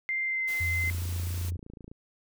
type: tone with pitch glide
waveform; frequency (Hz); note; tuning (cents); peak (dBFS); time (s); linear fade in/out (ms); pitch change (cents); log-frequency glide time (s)
sine; 2093 to 2068; C7 to C7; 0 to -21; -27; 0.09-0.9; 0; -21; 0.23-0.45
type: noise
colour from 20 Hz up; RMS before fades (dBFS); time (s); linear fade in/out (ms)
white; -43; 0.47-1.51; 20
type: tone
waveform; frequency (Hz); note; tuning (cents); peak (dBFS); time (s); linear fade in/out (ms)
sine; 87.31; F2; 0; -29; 0.6-1.57; 10
type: click train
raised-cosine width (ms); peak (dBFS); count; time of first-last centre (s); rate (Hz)
3; -32; 31; 0.84-1.915; 27.9
effects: none